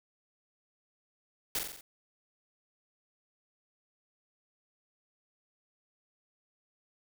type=noise with echo; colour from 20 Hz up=white; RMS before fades=-32 dBFS; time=1.55-1.59 s; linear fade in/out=2 ms; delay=44 ms; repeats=5; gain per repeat=-4 dB; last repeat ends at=1.81 s; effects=none